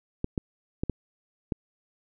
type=clicks; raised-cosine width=3 ms; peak=-14 dBFS; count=5; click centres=0.244 / 0.378 / 0.835 / 0.897 / 1.522 s; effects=none